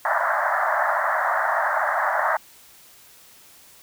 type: band-pass noise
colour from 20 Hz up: pink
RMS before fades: -22 dBFS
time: 0.05-2.37 s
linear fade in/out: 2 ms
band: 600 to 1900 Hz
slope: 96 dB/octave
effects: white hiss -50 dBFS RMS until 3.82 s